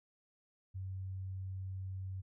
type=tone; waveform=sine; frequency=94.7 Hz; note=F#2; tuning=41 cents sharp; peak=-39 dBFS; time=0.74-2.22 s; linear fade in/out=20 ms; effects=none